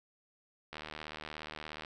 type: click train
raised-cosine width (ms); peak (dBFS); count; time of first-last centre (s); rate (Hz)
0.3; -26; 87; 0.73-1.848; 76.9
effects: none